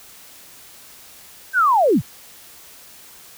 sine linear sweep, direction down, 1594 to 74.5 Hz, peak -12 dBFS, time 1.53-2.02 s, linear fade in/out 50 ms, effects white hiss -44 dBFS RMS until 3.37 s

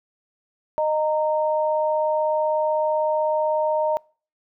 sine tone pair together, 616.7 / 924 Hz, D#5 / A#5, -16 / -16 cents, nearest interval perfect fifth, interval 700 cents, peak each -20 / -24 dBFS, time 0.78-3.97 s, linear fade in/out 0 ms, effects noise-tail reverb RT60 0.4 s tail -26 dB re dry

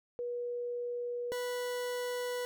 sine / 40% pulse tone pair in turn, 483.7 / 491.9 Hz, B4 / B4, -36 / -7 cents, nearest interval unison, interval 29 cents, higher second, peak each -34 / -33 dBFS, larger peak second, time 0.19-1.32 / 1.32-2.45 s, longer neither, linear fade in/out 0 ms, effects none

